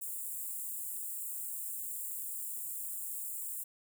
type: high-pass noise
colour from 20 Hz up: white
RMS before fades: -40 dBFS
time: 0.01-3.64 s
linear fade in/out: 10 ms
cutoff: 7300 Hz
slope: 96 dB/octave
effects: none